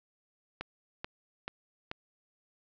click train, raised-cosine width 0.3 ms, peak -20 dBFS, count 4, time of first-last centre 0.61-1.914 s, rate 2.3 Hz, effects low-pass 5000 Hz 12 dB/octave

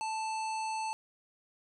harmonic tone, 880 Hz, A5, in tune, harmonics 1 / 3 / 5 / 7 / 9 / 10, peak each -33 / -43 / -47 / -50 / -52 / -53 dBFS, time 0.01-0.93 s, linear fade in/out 0 ms, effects none

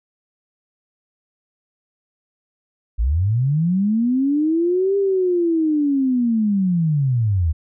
sine linear two-way sweep, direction up then down, 49.93 to 401 to 74.4 Hz, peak -15 dBFS, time 2.98-7.53 s, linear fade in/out 20 ms, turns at 4.97 s, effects none

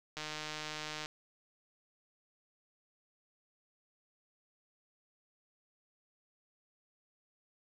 click train, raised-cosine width 0.2 ms, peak -23 dBFS, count 137, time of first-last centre 0.17-1.059 s, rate 153 Hz, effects none

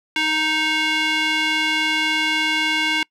square tone with band-pass filter, 311.8 Hz, D#4, 4 cents sharp, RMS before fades -20 dBFS, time 0.16-3.03 s, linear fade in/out 2 ms, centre 2500 Hz, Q 2.1, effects noise-tail reverb RT60 0.1 s tail -26 dB re dry

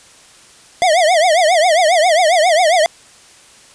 square tone with vibrato, 673 Hz, E5, 36 cents sharp, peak -10 dBFS, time 0.82-2.86 s, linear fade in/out 0 ms, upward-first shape triangle, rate 7.4 Hz, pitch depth 220 cents each way, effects white hiss -44 dBFS RMS until 3.74 s + resampled to 22050 Hz

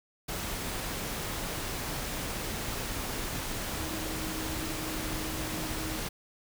sine tone in noise, 314.9 Hz, D#4, 21 cents sharp, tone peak -39 dBFS, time 3.78-5.99 s, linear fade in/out 10 ms, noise pink, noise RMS -35 dBFS, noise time 0.28-6.09 s, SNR -7 dB, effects none

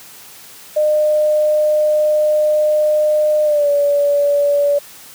sine tone with pitch glide, 607 to 574.6 Hz, D#5 to D5, -43 to -38 cents, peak -11 dBFS, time 0.76-4.79 s, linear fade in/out 10 ms, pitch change -95 cents, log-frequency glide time 3.44-3.69 s, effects white hiss -39 dBFS RMS until 5.14 s + high-pass 80 Hz 12 dB/octave

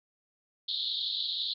pink band-pass noise, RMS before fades -33 dBFS, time 0.68-1.54 s, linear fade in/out 10 ms, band 3400 to 4300 Hz, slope 96 dB/octave, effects none

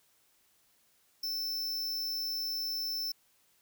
square tone, 5320 Hz, E8, 15 cents sharp, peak -33 dBFS, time 1.23-3.12 s, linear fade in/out 5 ms, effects white hiss -69 dBFS RMS until 3.61 s

